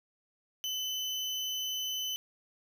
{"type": "tone", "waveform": "35% pulse", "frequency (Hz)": 3024, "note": "F#7", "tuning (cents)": 37, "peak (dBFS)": -31, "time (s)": [0.64, 2.16], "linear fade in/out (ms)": 0, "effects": []}